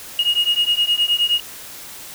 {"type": "beating tone pair", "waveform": "sine", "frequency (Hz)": [2866, 2875.6], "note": ["F7", "F7"], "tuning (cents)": [44, 50], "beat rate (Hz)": 9.6, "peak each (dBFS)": -17, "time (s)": [0.19, 1.4], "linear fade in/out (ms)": 2, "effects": ["tanh soft clip ceiling -10 dBFS", "white hiss -36 dBFS RMS until 2.14 s"]}